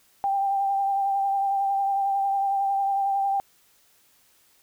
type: tone with vibrato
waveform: sine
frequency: 789 Hz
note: G5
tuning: 11 cents sharp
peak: -21 dBFS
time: 0.24-3.4 s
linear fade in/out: 0 ms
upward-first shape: triangle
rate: 11 Hz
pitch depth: 27 cents each way
effects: white hiss -61 dBFS RMS until 4.62 s